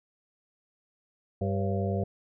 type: harmonic tone with a mistuned harmonic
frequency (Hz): 98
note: G2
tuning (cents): 0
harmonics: 1 / 2 / 4 / 5 / 6 / 7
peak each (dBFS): -29 / -32 / -35 / -36 / -37 / -37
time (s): 1.41-2.04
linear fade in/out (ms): 5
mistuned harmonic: 6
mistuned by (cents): -81
effects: none